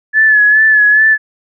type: tone with vibrato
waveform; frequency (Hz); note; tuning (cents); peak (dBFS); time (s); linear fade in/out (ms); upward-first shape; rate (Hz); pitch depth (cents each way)
sine; 1720; A6; -40; -5; 0.13-1.18; 50; sine; 2.4; 41
effects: none